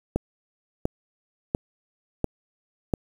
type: click train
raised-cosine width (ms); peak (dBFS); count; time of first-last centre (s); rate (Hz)
2; -9; 5; 0.16-2.938; 1.44
effects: 7-bit